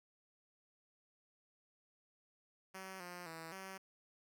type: tone with pitch steps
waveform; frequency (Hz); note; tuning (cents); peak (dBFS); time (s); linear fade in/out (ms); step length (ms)
5% pulse; 189.9 / 177.3 / 162.9 / 191.2; F#3 / F3 / E3 / G3; +45 / +26 / -20 / -43; -36; 2.74-3.78; 10; 260
effects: none